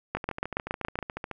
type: two click trains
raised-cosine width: 0.5 ms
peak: -12 / -19 dBFS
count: 7 / 17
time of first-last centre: 0.15-0.989 / 0.17-1.313 s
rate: 7.15 / 14 Hz
effects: none